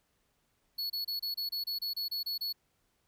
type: tone bursts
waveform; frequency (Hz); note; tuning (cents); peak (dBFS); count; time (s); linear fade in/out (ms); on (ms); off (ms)
square; 4393; C#8; -16; -33; 12; 0.78-2.528; 10; 120; 28
effects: pink hiss -75 dBFS RMS until 3.07 s